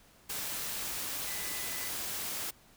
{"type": "tone in noise", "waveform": "sine", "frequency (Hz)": 2000, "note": "B6", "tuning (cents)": 21, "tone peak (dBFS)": -46, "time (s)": [1.27, 1.9], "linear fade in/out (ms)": 10, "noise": "white", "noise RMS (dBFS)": -37, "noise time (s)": [0.29, 2.51], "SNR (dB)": -12, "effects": ["pink hiss -61 dBFS RMS until 2.76 s"]}